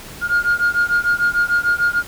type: beating tone pair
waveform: sine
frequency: 1418 / 1424.7 Hz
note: F6 / F6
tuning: +26 / +34 cents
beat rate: 6.7 Hz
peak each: -16 dBFS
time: 0.21-2.03 s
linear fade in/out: 50 ms
effects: tanh soft clip ceiling -10 dBFS + pink hiss -36 dBFS RMS until 2.07 s